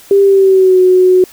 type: tone with pitch glide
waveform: sine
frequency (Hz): 396.9 to 368.2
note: G4 to F#4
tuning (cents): +22 to -8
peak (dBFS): -4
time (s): 0.11-1.24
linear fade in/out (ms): 2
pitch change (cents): -130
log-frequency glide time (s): 0.22-0.8
effects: white hiss -39 dBFS RMS until 1.32 s

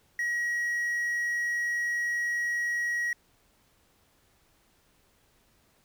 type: tone with quantisation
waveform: triangle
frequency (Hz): 1905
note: A#6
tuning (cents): +37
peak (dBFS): -25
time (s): 0.19-3.13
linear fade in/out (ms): 2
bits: 9
effects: pink hiss -66 dBFS RMS until 5.84 s

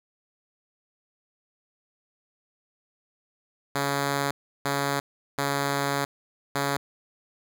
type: tone bursts at uneven times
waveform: 5% pulse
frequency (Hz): 140.6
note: C#3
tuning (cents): +25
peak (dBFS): -13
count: 4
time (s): 3.75-4.31 / 4.65-5 / 5.38-6.05 / 6.55-6.77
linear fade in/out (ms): 5
effects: none

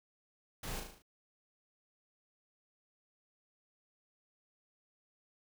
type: noise with echo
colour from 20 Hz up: pink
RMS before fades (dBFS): -43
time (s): 0.63-0.8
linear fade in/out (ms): 5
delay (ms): 37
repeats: 6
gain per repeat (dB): -4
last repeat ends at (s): 1.022
effects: none

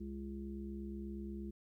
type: harmonic tone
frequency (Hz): 68.4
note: C#2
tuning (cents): -23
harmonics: 1 / 3 / 5 / 6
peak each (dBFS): -46 / -44 / -48 / -61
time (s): 0-1.51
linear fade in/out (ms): 10
effects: 13-bit

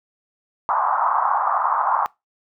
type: band-pass noise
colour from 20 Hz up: white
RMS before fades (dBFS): -20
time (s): 0.69-2.06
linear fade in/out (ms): 0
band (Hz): 750 to 1200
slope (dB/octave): 48
effects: noise-tail reverb RT60 0.2 s tail -22 dB re dry

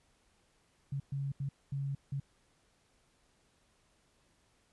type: tone bursts at uneven times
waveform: sine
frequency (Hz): 138.59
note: C#3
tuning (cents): 0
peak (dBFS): -33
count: 5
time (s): 0.92-1 / 1.12-1.32 / 1.4-1.49 / 1.72-1.95 / 2.12-2.2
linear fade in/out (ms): 5
effects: pink hiss -71 dBFS RMS until 4.72 s + resampled to 24000 Hz

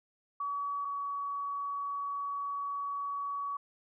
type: tone pair in turn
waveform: sine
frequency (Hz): 1136 / 1130.9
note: C#6 / C#6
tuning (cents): +42 / +34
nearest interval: unison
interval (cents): 8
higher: first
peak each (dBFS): -32 / -33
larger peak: first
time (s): 0.4-0.85 / 0.85-3.57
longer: second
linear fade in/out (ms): 5
effects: none

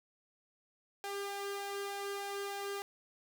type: tone with flanger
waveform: sawtooth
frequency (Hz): 399.9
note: G4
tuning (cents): +35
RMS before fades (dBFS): -40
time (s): 1.04-2.82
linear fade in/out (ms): 0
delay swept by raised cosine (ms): 1.3 to 1.88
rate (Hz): 3.3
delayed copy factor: +0.5
effects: none

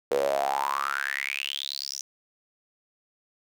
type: tone with high-pass filter sweep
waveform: sawtooth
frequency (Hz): 69.3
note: C#2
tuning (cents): 0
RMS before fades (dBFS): -29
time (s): 0.11-2.01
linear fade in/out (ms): 0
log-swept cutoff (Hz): 460 to 6000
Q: 9.8
effects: none

